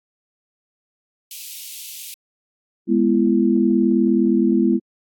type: high-pass noise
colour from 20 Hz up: white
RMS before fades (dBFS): -34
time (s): 1.31-2.14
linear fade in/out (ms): 2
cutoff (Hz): 2400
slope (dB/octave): 48
type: chord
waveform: sine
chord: E major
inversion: first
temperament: equal with one note detuned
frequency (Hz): 207.7 / 246.9 / 336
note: G#3 / B3 / E4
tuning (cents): 0 / 0 / +33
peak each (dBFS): -18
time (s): 2.87-4.8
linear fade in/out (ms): 50
effects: AAC 64 kbps